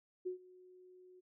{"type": "tone with ADSR envelope", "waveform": "sine", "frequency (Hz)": 366, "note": "F#4", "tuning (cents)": -19, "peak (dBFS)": -35, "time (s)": [0.25, 1.21], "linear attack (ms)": 18, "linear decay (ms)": 110, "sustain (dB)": -22, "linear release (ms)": 20, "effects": []}